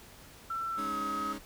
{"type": "tone with pitch glide", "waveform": "sine", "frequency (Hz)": [1341, 1270.9], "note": ["E6", "D#6"], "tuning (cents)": [29, 36], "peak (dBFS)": -32, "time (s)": [0.5, 1.33], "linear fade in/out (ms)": 5, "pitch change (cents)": -93, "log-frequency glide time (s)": [0.73, 0.96]}
{"type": "chord", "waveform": "sawtooth", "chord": "Ab suspended fourth", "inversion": "none", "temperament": "just", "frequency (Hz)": [207.7, 276.9, 311.5], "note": ["Ab3", "Db4", "Eb4"], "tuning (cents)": [0, -2, 2], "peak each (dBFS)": -38, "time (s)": [0.77, 1.39], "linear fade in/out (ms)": 20}
{"effects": ["pink hiss -53 dBFS RMS until 1.45 s"]}